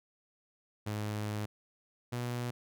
sawtooth tone pair in turn, 105.5 / 121.54 Hz, G#2 / B2, +28 / -27 cents, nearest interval major second, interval 245 cents, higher second, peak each -30 / -30 dBFS, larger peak neither, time 0.86-1.46 / 2.12-2.51 s, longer first, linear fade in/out 10 ms, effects none

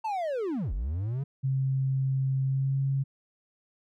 triangle linear two-way sweep, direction down then up, 909 to 41.2 to 143.6 Hz, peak -26 dBFS, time 0.04-1.24 s, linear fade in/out 10 ms, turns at 0.73 s
sine tone with pitch glide, 133.6 to 136.25 Hz, C3 to C#3, +36 to -29 cents, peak -24 dBFS, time 1.43-3.04 s, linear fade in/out 20 ms, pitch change +35 cents, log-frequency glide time 2.44-2.8 s
effects none

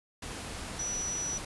sine tone in noise, 5900 Hz, F#8, 6 cents flat, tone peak -32 dBFS, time 0.79-1.38 s, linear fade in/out 5 ms, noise pink, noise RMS -40 dBFS, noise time 0.22-1.45 s, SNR +5 dB, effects resampled to 24000 Hz

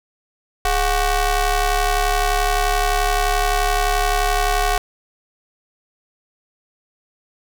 sawtooth ring-modulated tone, 379.8 Hz, F#4, 45 cents sharp, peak -9 dBFS, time 0.65-4.78 s, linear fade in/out 2 ms, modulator 344 Hz, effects none

